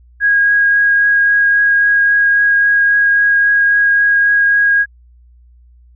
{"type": "tone with vibrato", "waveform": "sine", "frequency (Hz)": 1641, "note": "G#6", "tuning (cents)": -21, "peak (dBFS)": -8, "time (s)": [0.2, 4.86], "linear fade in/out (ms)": 50, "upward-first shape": "triangle", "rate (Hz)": 3.7, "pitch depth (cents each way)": 11, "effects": ["added 60 Hz sine -42 dBFS peak until 5.95 s"]}